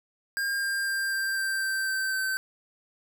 square tone with pitch steps, 1607 / 1597.7 / 1588.5 / 1579.4 / 1570.3 / 1561.3 / 1552.3 / 1543.3 Hz, G6 / G6 / G6 / G6 / G6 / G6 / G6 / G6, +43 / +33 / +23 / +13 / +3 / -7 / -17 / -27 cents, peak -27 dBFS, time 0.37-2.37 s, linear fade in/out 0 ms, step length 250 ms, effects none

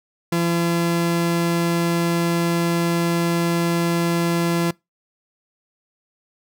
45% pulse tone pair together, 170 / 340 Hz, F3 / F4, -46 / -46 cents, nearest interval octave, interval 1200 cents, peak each -20 / -23 dBFS, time 0.32-4.71 s, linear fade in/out 5 ms, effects noise-tail reverb RT60 0.2 s tail -24 dB re dry

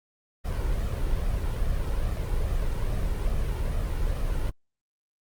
brown noise with flanger, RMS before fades -26 dBFS, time 0.44-4.51 s, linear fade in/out 20 ms, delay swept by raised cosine 1.6 to 2.18 ms, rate 2.4 Hz, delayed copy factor +0.5, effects Opus 32 kbps

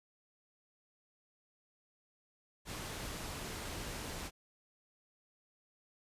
pink low-pass noise, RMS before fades -43 dBFS, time 2.65-4.31 s, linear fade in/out 50 ms, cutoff 12000 Hz, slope 12 dB/octave, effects resampled to 32000 Hz

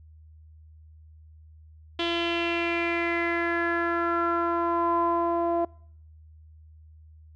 sawtooth tone with low-pass filter sweep, 340 Hz, F4, 46 cents flat, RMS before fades -26 dBFS, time 1.99-5.65 s, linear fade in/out 5 ms, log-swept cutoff 3300 to 790 Hz, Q 5.5, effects noise-tail reverb RT60 0.7 s tail -26 dB re dry + added 78 Hz sine -48 dBFS peak until 7.35 s

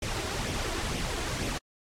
pink noise with flanger, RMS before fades -32 dBFS, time 0.02-1.58 s, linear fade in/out 5 ms, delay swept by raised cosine 0.33 to 2.93 ms, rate 2.1 Hz, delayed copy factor +0.5, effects low-pass 8000 Hz 12 dB/octave + AAC 64 kbps

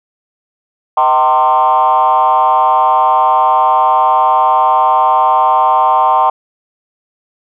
sine tone with frequency modulation, 910 Hz, A#5, 42 cents flat, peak -6 dBFS, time 0.97-6.3 s, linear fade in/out 5 ms, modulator 140 Hz, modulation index 1.5, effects tanh soft clip ceiling -2 dBFS

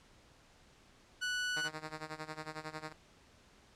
sawtooth tone, 1480 Hz, F#6, in tune, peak -30 dBFS, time 1.21-1.69 s, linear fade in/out 20 ms
5% pulse tone with tremolo, 155.56 Hz, D#3, in tune, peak -28 dBFS, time 1.56-2.93 s, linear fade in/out 10 ms, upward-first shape sine, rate 11 Hz, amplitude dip 85%
effects pink hiss -63 dBFS RMS until 3.75 s + low-pass 7000 Hz 12 dB/octave

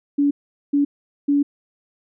sine tone bursts at uneven times, 285.6 Hz, D4, 48 cents flat, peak -14 dBFS, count 3, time 0.18-0.31 / 0.73-0.85 / 1.28-1.43 s, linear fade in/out 10 ms, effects none

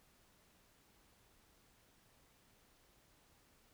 silence, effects pink hiss -70 dBFS RMS until 3.73 s

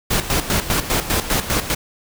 pink noise with tremolo, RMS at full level -18 dBFS, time 0.1-1.75 s, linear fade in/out 10 ms, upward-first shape square, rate 5 Hz, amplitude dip 70%, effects none

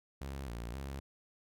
sawtooth tone with vibrato, 63 Hz, B1, 35 cents sharp, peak -36 dBFS, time 0.21-1 s, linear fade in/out 5 ms, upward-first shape square, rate 1.9 Hz, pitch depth 140 cents each way, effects none

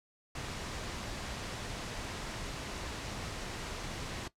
pink noise, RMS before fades -40 dBFS, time 0.35-4.28 s, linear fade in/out 5 ms, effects noise-tail reverb RT60 0.1 s tail -17 dB re dry + low-pass 7000 Hz 12 dB/octave

